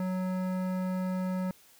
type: tone with hard clipping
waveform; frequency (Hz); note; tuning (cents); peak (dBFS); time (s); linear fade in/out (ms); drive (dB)
sine; 185; F#3; 0; -31; 0-1.51; 2; 15
effects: white hiss -59 dBFS RMS until 1.79 s